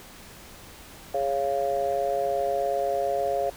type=chord; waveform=sine; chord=Db major; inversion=second; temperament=just; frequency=415.8 / 554.4 / 693 Hz; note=Ab4 / Db5 / F5; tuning=+2 / 0 / -14 cents; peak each=-30 / -26 / -26 dBFS; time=1.14-3.5 s; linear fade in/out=5 ms; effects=tanh soft clip ceiling -14 dBFS + pink hiss -46 dBFS RMS until 3.56 s